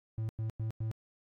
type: tone bursts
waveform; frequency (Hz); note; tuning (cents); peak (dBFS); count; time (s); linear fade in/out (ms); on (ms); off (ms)
triangle; 110.7; A2; +11; -30; 4; 0.18-0.914; 0; 110; 98
effects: AAC 48 kbps